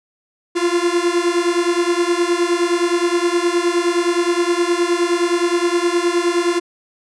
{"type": "beating tone pair", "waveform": "45% pulse", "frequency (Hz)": [342.4, 352], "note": ["F4", "F4"], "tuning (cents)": [-34, 14], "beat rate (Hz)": 9.6, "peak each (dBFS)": -18, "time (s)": [0.55, 6.6], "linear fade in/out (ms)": 20, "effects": ["resampled to 22050 Hz"]}